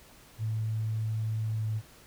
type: tone with pitch glide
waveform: sine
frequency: 110 to 109.05 Hz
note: A2 to A2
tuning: 0 to -15 cents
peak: -28 dBFS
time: 0.38-1.82 s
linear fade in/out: 50 ms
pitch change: -15 cents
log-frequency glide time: 1.55-1.64 s
effects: pink hiss -55 dBFS RMS until 2.06 s